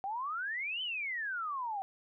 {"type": "exponential two-way sweep", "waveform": "sine", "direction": "up then down", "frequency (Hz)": [756, 3099, 756], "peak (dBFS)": -34, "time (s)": [0.04, 1.82], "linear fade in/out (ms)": 0, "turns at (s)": 0.82, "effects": []}